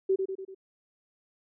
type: tone with echo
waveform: sine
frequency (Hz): 383.2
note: G4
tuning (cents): -39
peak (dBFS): -21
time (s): 0.09-0.16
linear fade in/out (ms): 10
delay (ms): 97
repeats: 4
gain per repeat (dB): -5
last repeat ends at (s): 0.548
effects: none